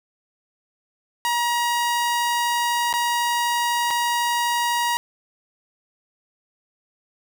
sawtooth tone with dropouts, 952 Hz, A#5, 36 cents sharp, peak -16 dBFS, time 1.25-4.97 s, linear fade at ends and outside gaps 0 ms, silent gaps 2.928-2.938 / 3.905-3.909 s, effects none

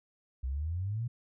sine exponential sweep, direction up, 61.74 to 123.47 Hz, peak -31 dBFS, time 0.43-1.08 s, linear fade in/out 10 ms, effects none

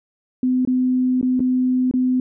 sine tone with dropouts, 254.2 Hz, C4, 50 cents flat, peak -15 dBFS, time 0.43-2.2 s, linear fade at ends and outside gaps 2 ms, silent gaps 0.651-0.674 / 1.213-1.228 / 1.395-1.403 / 1.912-1.938 s, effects none

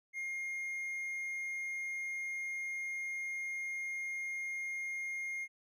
triangle tone, 2130 Hz, C7, 30 cents sharp, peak -35 dBFS, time 0.13-5.48 s, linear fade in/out 50 ms, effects none

